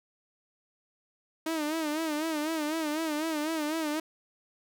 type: tone with vibrato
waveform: sawtooth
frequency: 311.1 Hz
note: D#4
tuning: in tune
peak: -25 dBFS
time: 1.46-4 s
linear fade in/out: 5 ms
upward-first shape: sine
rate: 4 Hz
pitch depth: 91 cents each way
effects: none